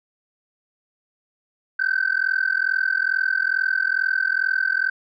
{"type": "tone with amplitude modulation", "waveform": "sine", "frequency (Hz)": 1539, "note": "G6", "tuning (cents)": -32, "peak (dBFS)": -13, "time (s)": [1.79, 4.9], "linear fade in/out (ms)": 10, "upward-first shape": "sine", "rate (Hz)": 42.3, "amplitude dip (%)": 100, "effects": ["tanh soft clip ceiling -13 dBFS"]}